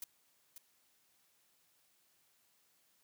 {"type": "noise with echo", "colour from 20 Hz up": "blue", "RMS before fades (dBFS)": -43, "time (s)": [0.02, 0.04], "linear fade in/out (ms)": 2, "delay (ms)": 540, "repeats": 1, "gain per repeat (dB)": -8, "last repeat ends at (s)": 0.58, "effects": ["white hiss -73 dBFS RMS until 3.03 s", "high-pass 80 Hz 12 dB/octave"]}